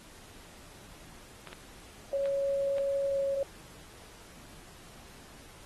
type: clicks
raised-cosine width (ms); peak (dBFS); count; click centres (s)
0.3; -27; 4; 1.473 / 1.53 / 2.257 / 2.783
type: tone with pitch glide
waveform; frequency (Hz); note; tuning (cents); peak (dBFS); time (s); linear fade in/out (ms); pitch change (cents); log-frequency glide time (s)
sine; 554.4 to 550.9; C#5 to C#5; 0 to -11; -27; 2.13-3.43; 2; -11; 3.07-3.18
effects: pink hiss -53 dBFS RMS until 5.65 s + AAC 32 kbps